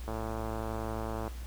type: click train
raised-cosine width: 1 ms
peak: -23 dBFS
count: 134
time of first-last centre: 0.08-1.278 s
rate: 111 Hz
effects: added 60 Hz sine -38 dBFS peak until 1.46 s + pink hiss -52 dBFS RMS until 1.46 s